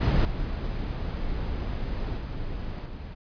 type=noise with level steps; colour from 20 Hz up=brown; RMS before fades=-20 / -30 / -33 / -37 dBFS; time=0-3.15 s; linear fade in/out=20 ms; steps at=0.25 / 2.17 / 2.86 s; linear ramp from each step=2 ms; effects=resampled to 11025 Hz